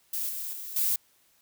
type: noise with level steps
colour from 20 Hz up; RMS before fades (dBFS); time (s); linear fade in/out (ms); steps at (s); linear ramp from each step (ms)
violet; -31 / -35 / -39 / -26; 0.13-0.96; 5; 0.29 / 0.53 / 0.76; 2
effects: white hiss -65 dBFS RMS until 1.41 s